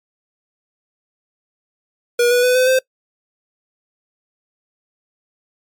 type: tone with pitch steps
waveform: square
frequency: 480.3 / 489.8 / 499.5 / 509.4 / 519.6 Hz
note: B4 / B4 / B4 / C5 / C5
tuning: -48 / -14 / +20 / -46 / -12 cents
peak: -12 dBFS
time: 2.19-2.79 s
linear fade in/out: 5 ms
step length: 120 ms
effects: noise-tail reverb RT60 0.1 s tail -23 dB re dry + MP3 96 kbps